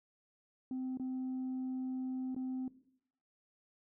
sine tone with dropouts, 258.3 Hz, C4, 22 cents flat, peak -34 dBFS, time 0.71-2.68 s, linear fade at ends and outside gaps 2 ms, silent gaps 0.973-0.997 / 2.347-2.363 s, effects noise-tail reverb RT60 0.7 s tail -17 dB re dry + tanh soft clip ceiling -34 dBFS

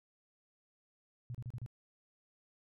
sine tone bursts, 121.4 Hz, B2, 29 cents flat, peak -39 dBFS, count 5, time 1.3-1.662 s, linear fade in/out 0 ms, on 46 ms, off 33 ms, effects none

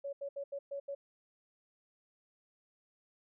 sine tone bursts at uneven times, 560 Hz, C#5, 18 cents sharp, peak -37 dBFS, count 6, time 0.04-0.13 / 0.21-0.29 / 0.36-0.44 / 0.52-0.59 / 0.71-0.8 / 0.88-0.95 s, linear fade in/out 10 ms, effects none

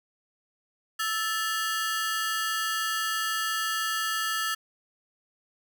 sawtooth ring-modulated tone, 1533 Hz, G6, 39 cents flat, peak -20 dBFS, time 0.99-4.55 s, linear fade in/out 10 ms, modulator 213 Hz, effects none

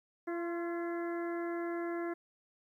harmonic tone with a mistuned harmonic, 341.1 Hz, F4, 41 cents flat, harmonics 1 / 2 / 3 / 4 / 5 / 6, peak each -35 / -43 / -48 / -48 / -48 / -52 dBFS, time 0.27-2.14 s, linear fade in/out 10 ms, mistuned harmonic 3, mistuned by +42 cents, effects 12-bit

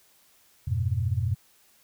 sine chord, F diminished, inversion none, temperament equal with one note detuned, 88.42 / 103.83 / 123.47 Hz, F2 / Ab2 / Cb3, +22 / 0 / 0 cents, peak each -28 dBFS, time 0.67-1.35 s, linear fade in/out 10 ms, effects white hiss -61 dBFS RMS until 1.83 s

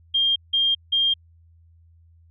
sine tone bursts, 3207 Hz, G7, 39 cents sharp, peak -17 dBFS, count 3, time 0.14-1.14 s, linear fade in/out 10 ms, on 220 ms, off 170 ms, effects added 83 Hz sine -51 dBFS peak until 2.3 s

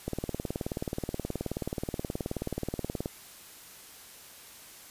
click train, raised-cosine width 2 ms, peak -18 dBFS, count 57, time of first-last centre 0.08-3.059 s, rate 18.8 Hz, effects white hiss -50 dBFS RMS until 4.9 s + resampled to 32000 Hz

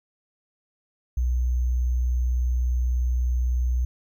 sine tone with sample-and-hold, 61.74 Hz, B1, in tune, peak -20 dBFS, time 1.17-3.85 s, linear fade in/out 5 ms, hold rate 6300 Hz, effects none

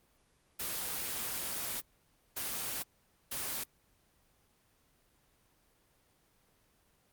white noise bursts at uneven times, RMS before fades -37 dBFS, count 3, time 0.59-1.81 / 2.36-2.83 / 3.31-3.64 s, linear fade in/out 10 ms, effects pink hiss -70 dBFS RMS until 7.12 s + Opus 24 kbps

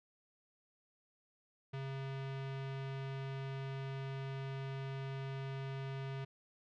square tone with low-pass filter, 135.3 Hz, C#3, 42 cents flat, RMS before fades -42 dBFS, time 1.73-6.25 s, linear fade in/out 10 ms, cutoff 3100 Hz, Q 1.2, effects none

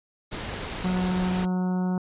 pink noise, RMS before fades -33 dBFS, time 0.31-1.46 s, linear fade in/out 20 ms
harmonic tone, 182.8 Hz, F#3, 21 cents flat, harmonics 1 / 2 / 3 / 4 / 5 / 6 / 7 / 8, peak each -23 / -36 / -42 / -39 / -40 / -48 / -48 / -48 dBFS, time 0.84-1.98 s, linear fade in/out 2 ms
effects resampled to 8000 Hz

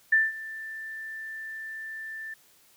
sine tone with ADSR envelope, 1773 Hz, A6, 13 cents sharp, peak -16 dBFS, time 0.12-2.34 s, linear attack 8 ms, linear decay 190 ms, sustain -19 dB, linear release 5 ms, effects white hiss -60 dBFS RMS until 2.76 s

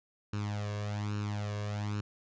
sawtooth tone with flanger, 103.83 Hz, G#2, in tune, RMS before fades -35 dBFS, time 0.33-2.01 s, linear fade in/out 5 ms, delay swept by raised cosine 0.73 to 1.83 ms, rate 1.2 Hz, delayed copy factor +0.75, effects resampled to 16000 Hz

